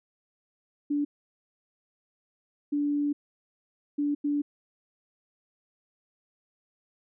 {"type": "tone bursts at uneven times", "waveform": "sine", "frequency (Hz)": 290.4, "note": "D4", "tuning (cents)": -19, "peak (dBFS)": -24, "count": 4, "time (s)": [[0.9, 1.05], [2.72, 3.13], [3.98, 4.15], [4.24, 4.42]], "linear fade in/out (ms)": 10, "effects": []}